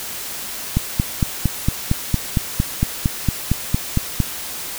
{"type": "click train", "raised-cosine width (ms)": 5, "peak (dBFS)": -3, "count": 16, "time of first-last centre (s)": [0.77, 4.202], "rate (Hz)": 4.37, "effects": ["white hiss -29 dBFS RMS until 4.78 s"]}